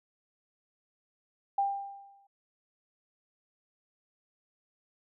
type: tone with exponential decay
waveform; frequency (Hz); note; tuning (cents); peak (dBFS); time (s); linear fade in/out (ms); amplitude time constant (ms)
sine; 795; G5; +24; -23; 1.58-2.27; 5; 150
effects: none